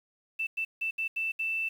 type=tone bursts at uneven times; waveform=sine; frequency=2658 Hz; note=E7; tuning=14 cents sharp; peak=-28 dBFS; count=6; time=0.39-0.47 / 0.57-0.65 / 0.81-0.91 / 0.98-1.08 / 1.16-1.32 / 1.39-1.69 s; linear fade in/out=10 ms; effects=9-bit